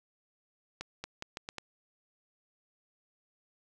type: accelerating click train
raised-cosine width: 0.2 ms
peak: -21 dBFS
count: 6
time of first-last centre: 0.81-1.583 s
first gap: 230 ms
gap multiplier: 0.8
effects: none